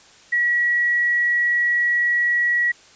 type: tone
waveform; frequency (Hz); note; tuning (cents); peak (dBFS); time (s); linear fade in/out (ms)
sine; 1924; B6; -46; -16; 0.32-2.72; 10
effects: white hiss -49 dBFS RMS until 2.95 s + resampled to 16000 Hz